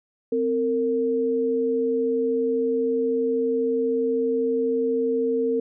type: tone pair together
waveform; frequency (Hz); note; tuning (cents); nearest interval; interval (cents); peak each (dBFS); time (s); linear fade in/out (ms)
sine; 258.7 / 458.1; C4 / A#4; -19 / -30; minor seventh; 989; -26 / -21; 0.32-5.6; 5
effects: none